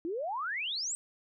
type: exponential sweep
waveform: sine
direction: up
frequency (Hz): 314.7 to 8260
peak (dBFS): -32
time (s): 0.05-0.95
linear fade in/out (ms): 0
effects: none